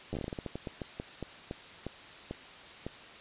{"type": "slowing click train", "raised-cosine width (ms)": 2, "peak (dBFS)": -23, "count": 20, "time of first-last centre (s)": [0.13, 2.866], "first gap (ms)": 10, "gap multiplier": 1.25, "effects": ["white hiss -49 dBFS RMS until 3.2 s", "resampled to 8000 Hz"]}